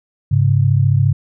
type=tone pair together; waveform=sine; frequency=102.63 / 137 Hz; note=G#2 / C#3; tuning=-20 / -20 cents; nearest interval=perfect fourth; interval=500 cents; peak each=-13 dBFS; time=0.31-1.13 s; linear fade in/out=10 ms; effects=none